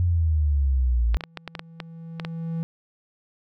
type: exponential sweep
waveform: sine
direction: down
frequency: 90.1 to 55.1 Hz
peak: -18 dBFS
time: 0-1.17 s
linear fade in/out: 0 ms
type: tone with exponential growth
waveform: triangle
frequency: 164.81 Hz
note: E3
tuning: in tune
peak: -22 dBFS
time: 0.69-2.63 s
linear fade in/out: 0 ms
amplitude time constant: 420 ms
type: clicks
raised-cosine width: 0.3 ms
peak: -15 dBFS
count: 10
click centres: 1.145 / 1.208 / 1.238 / 1.373 / 1.477 / 1.552 / 1.594 / 1.802 / 2.198 / 2.249 s
effects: none